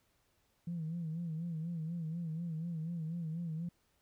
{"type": "tone with vibrato", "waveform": "sine", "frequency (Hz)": 164.81, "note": "E3", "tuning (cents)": 0, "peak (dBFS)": -35, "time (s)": [0.67, 3.69], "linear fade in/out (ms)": 5, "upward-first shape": "sine", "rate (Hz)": 4.1, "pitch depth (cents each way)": 91, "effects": ["tanh soft clip ceiling -32 dBFS", "pink hiss -75 dBFS RMS until 4.01 s"]}